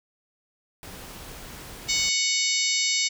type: noise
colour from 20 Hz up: pink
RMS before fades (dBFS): -41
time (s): 0.83-2.09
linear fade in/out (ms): 0
type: harmonic tone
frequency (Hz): 740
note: F#5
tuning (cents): 0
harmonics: 3 / 4 / 5 / 6 / 7 / 8 / 9 / 10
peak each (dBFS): -28 / -32 / -30 / -29 / -30 / -29 / -36 / -30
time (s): 1.88-3.09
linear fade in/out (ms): 20
effects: none